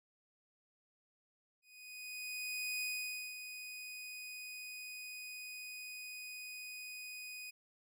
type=tone with ADSR envelope; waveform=sawtooth; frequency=2489 Hz; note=D#7; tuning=in tune; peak=-33 dBFS; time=1.62-7.51 s; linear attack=1200 ms; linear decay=520 ms; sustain=-9 dB; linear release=15 ms; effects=none